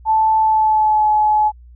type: tone with pitch glide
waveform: sine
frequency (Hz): 877 to 851.5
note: A5 to G#5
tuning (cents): -6 to +43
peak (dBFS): -11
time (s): 0.05-1.52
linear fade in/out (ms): 50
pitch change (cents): -51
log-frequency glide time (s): 0.39-1.09
effects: added 60 Hz sine -39 dBFS peak until 1.75 s